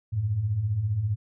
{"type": "beating tone pair", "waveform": "sine", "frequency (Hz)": [92.5, 107.5], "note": ["F#2", "A2"], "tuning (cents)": [0, -40], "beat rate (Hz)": 15, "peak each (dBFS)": [-32, -24], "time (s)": [0.12, 1.16], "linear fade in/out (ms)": 20, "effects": []}